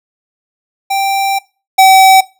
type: tone pair in turn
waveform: square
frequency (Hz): 784 / 764.8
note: G5 / G5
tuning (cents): 0 / -43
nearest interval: unison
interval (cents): 43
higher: first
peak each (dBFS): -12 / -3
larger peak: second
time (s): 0.9-1.39 / 1.78-2.21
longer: first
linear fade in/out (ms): 10
effects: noise-tail reverb RT60 0.3 s tail -20 dB re dry